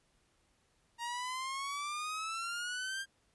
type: exponential sweep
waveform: sawtooth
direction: up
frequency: 932.3 to 1606 Hz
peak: -33 dBFS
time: 0.98-3.06 s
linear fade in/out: 50 ms
effects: pink hiss -73 dBFS RMS until 3.34 s + resampled to 24000 Hz